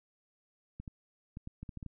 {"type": "clicks", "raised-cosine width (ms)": 5, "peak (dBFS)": -30, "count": 9, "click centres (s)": [0.8, 0.878, 1.371, 1.474, 1.63, 1.692, 1.773, 1.828, 1.863], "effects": []}